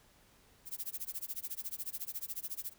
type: noise with tremolo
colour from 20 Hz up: violet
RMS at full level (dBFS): -38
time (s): 0.65-2.74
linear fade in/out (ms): 50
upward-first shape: sine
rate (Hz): 14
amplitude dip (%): 100
effects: pink hiss -65 dBFS RMS until 2.78 s